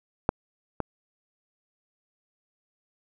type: clicks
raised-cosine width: 1 ms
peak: -6 / -13 dBFS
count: 2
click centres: 0.291 / 0.803 s
effects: none